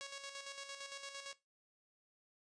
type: tone with tremolo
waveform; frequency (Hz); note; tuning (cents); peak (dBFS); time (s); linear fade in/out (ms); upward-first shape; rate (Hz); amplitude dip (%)
5% pulse; 554.4; C#5; 0; -33; 0.01-1.33; 0; square; 8.8; 50
effects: noise-tail reverb RT60 0.2 s tail -17 dB re dry + resampled to 22050 Hz